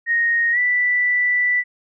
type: tone with pitch glide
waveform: sine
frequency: 1864.7 to 1973.3 Hz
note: A#6 to B6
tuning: 0 to -2 cents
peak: -15 dBFS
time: 0.06-1.64 s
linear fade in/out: 50 ms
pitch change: +98 cents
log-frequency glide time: 0.52-0.58 s
effects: none